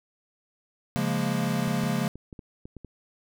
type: chord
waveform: square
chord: Bb minor seventh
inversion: first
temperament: equal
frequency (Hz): 138.59 / 174.61 / 207.7 / 233.1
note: Db3 / F3 / Ab3 / Bb3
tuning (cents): 0 / 0 / 0 / 0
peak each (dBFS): -31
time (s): 0.96-2.08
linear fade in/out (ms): 0
type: clicks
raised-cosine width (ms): 3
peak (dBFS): -28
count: 8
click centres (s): 1.676 / 1.836 / 2.156 / 2.328 / 2.392 / 2.655 / 2.767 / 2.847
effects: none